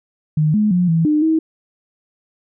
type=tone with pitch steps; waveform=sine; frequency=153.4 / 211.6 / 178.5 / 163.9 / 302.4 / 319.2 Hz; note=D#3 / G#3 / F3 / E3 / D#4 / D#4; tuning=-24 / +33 / +38 / -10 / -49 / +44 cents; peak=-12 dBFS; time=0.37-1.39 s; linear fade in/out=5 ms; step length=170 ms; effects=none